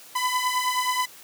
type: beating tone pair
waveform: sawtooth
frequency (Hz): 1000 / 1009.4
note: B5 / B5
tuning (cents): +21 / +38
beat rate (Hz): 9.4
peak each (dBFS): -21 / -23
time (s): 0.15-1.06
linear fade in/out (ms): 10
effects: white hiss -47 dBFS RMS until 1.23 s + high-pass 150 Hz 12 dB/octave